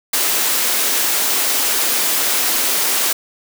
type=high-pass noise; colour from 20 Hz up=white; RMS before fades=-17 dBFS; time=0.13-3.13 s; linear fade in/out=5 ms; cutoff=240 Hz; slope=24 dB/octave; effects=none